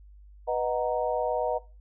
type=chord; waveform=sine; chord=B major seventh; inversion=none; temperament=equal; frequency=493.9 / 622.3 / 740 / 932.3 Hz; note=B4 / D#5 / F#5 / A#5; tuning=0 / 0 / 0 / 0 cents; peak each=-29 / -29 / -31 / -33 dBFS; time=0.47-1.59 s; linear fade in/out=20 ms; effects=noise-tail reverb RT60 0.3 s tail -20 dB re dry + added 50 Hz sine -48 dBFS peak until 1.8 s